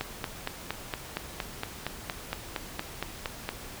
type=click train; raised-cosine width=0.3 ms; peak=-14 dBFS; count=16; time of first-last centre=0.01-3.49 s; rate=4.31 Hz; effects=pink hiss -43 dBFS RMS until 3.8 s